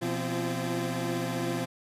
25% pulse tone cluster, 123.6 / 172.4 / 262.6 / 342 Hz, B2 / F3 / C4 / F4, +2 / -22 / +6 / -36 cents, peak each -31 dBFS, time 0.01-1.66 s, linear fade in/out 20 ms, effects resampled to 32000 Hz

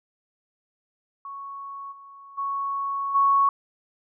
sine tone with level steps, 1108.7 Hz, C#6, in tune, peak -34 / -43 / -25 / -16 dBFS, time 1.25-3.49 s, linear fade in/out 2 ms, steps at 1.91 / 2.37 / 3.14 s, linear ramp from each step 20 ms, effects none

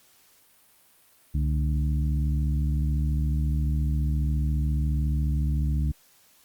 harmonic tone with a mistuned harmonic, 74.3 Hz, D2, 21 cents sharp, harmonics 1 / 2 / 3 / 4, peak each -23 / -28 / -36 / -40 dBFS, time 1.34-5.92 s, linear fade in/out 10 ms, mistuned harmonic 1, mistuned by -130 cents, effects white hiss -59 dBFS RMS until 6.44 s + Opus 48 kbps

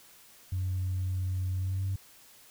sine tone with pitch glide, 92.5 to 96.26 Hz, F#2 to G2, 0 to -31 cents, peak -27 dBFS, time 0.52-1.96 s, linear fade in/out 5 ms, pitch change +69 cents, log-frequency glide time 1.56-1.85 s, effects tanh soft clip ceiling -25 dBFS + white hiss -56 dBFS RMS until 2.5 s

